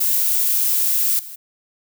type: noise with level steps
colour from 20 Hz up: violet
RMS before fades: -18 / -35 dBFS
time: 0-1.36 s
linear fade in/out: 10 ms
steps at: 1.19 s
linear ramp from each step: 2 ms
effects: none